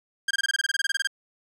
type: tone bursts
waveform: sawtooth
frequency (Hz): 1601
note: G6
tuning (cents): +36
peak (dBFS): -18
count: 16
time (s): 0.28-1.073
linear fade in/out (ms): 5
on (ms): 28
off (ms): 23
effects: low-pass 8000 Hz 12 dB/octave + 9-bit